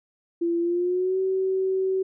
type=tone with pitch glide; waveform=sine; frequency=340 to 379.4 Hz; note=F4 to F#4; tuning=-46 to +43 cents; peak=-21 dBFS; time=0.41-2.03 s; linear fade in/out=10 ms; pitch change=+189 cents; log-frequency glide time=0.6-1.19 s; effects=none